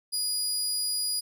25% pulse tone, 4900 Hz, D#8, 27 cents flat, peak -22 dBFS, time 0.12-1.21 s, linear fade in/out 20 ms, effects none

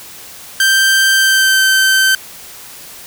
sawtooth tone with pitch glide, 1568 to 1547.3 Hz, G6 to G6, 0 to -23 cents, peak -5 dBFS, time 0.6-2.15 s, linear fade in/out 2 ms, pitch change -23 cents, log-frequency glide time 1.13-1.62 s, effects white hiss -34 dBFS RMS until 3.06 s

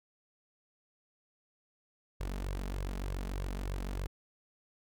sawtooth tone with flanger, 47.07 Hz, F#1, 30 cents sharp, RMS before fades -37 dBFS, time 2.2-4.07 s, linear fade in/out 10 ms, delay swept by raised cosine 1.8 to 4.8 ms, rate 3.3 Hz, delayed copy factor +0.6, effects none

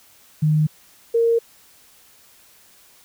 sine tone pair in turn, 153.5 / 462.6 Hz, D#3 / A#4, -23 / -13 cents, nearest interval octave + perfect fifth, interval 1910 cents, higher second, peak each -14 dBFS, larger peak neither, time 0.42-0.67 / 1.14-1.39 s, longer neither, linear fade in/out 10 ms, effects white hiss -52 dBFS RMS until 3.04 s

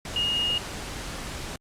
sine tone in noise, 2857 Hz, F7, 39 cents sharp, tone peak -23 dBFS, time 0.16-0.58 s, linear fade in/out 2 ms, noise pink, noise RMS -35 dBFS, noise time 0.05-1.56 s, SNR +9 dB, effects low-pass 9000 Hz 12 dB/octave + Opus 48 kbps

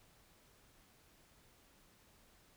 silence, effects pink hiss -67 dBFS RMS until 2.56 s

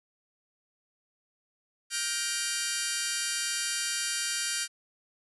10% pulse chord, G minor seventh, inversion third, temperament just, 1411.2 / 1568 / 1881.6 / 2352 Hz, F6 / G6 / Bb6 / D7, +18 / 0 / +16 / +2 cents, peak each -28 / -26 / -28 / -27 dBFS, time 1.9-4.68 s, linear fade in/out 50 ms, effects resampled to 24000 Hz

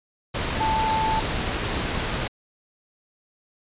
sine tone in noise, 880 Hz, A5, in tune, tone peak -21 dBFS, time 0.6-1.2 s, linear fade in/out 10 ms, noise pink, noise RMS -26 dBFS, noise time 0.34-2.28 s, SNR +2 dB, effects resampled to 8000 Hz

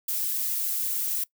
violet noise with flanger, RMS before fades -28 dBFS, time 0.08-1.24 s, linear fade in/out 5 ms, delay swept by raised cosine 1.6 to 4.6 ms, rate 3.3 Hz, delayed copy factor -0.95, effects noise-tail reverb RT60 0.1 s tail -21 dB re dry

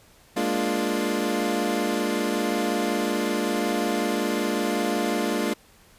25% pulse chord, Bb dominant seventh, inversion third, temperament equal, 207.7 / 233.1 / 293.7 / 349.2 Hz, Ab3 / Bb3 / D4 / F4, 0 / 0 / 0 / 0 cents, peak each -25 dBFS, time 0.36-5.54 s, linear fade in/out 10 ms, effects pink hiss -55 dBFS RMS until 5.98 s + resampled to 32000 Hz

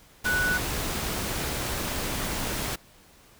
sine tone in noise, 1480 Hz, F#6, in tune, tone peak -23 dBFS, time 0.25-0.58 s, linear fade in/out 10 ms, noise pink, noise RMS -30 dBFS, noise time 0.24-2.76 s, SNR +4 dB, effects pink hiss -55 dBFS RMS until 3.39 s

